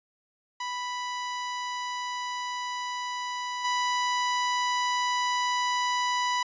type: tone with level steps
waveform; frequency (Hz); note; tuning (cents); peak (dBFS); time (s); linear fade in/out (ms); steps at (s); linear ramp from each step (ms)
sawtooth; 987.8; B5; 0; -27 / -21; 0.6-6.43; 5; 3.64; 10
effects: resampled to 16000 Hz